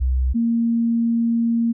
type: tone pair in turn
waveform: sine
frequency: 64.1 / 231.8 Hz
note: C2 / A#3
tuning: -35 / -10 cents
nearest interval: octave + minor seventh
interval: 2225 cents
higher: second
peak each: -16 dBFS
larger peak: neither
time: 0-0.34 / 0.34-1.73 s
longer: second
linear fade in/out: 20 ms
effects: none